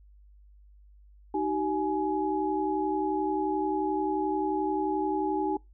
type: tone cluster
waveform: sine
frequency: 311.5 / 382.9 / 840 Hz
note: D#4 / G4 / G#5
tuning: +2 / -41 / +19 cents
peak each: -30 dBFS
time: 1.34-5.57 s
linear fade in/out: 5 ms
effects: noise-tail reverb RT60 0.2 s tail -24 dB re dry + added 50 Hz sine -52 dBFS peak until 5.73 s